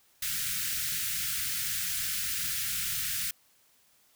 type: band-stop noise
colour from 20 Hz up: white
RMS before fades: -32 dBFS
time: 0.22-3.31 s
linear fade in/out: 5 ms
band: 190 to 1400 Hz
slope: 48 dB/octave
effects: white hiss -65 dBFS RMS until 4.15 s